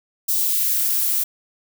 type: noise with high-pass filter sweep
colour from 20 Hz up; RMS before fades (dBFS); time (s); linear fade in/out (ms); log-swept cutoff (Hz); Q
violet; -20; 0.28-1.24; 10; 4600 to 430; 1.2
effects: none